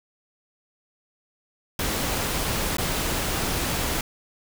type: noise with dropouts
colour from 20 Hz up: pink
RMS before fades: -26 dBFS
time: 1.79-4.01 s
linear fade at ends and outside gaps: 2 ms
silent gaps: 2.769-2.783 s
effects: none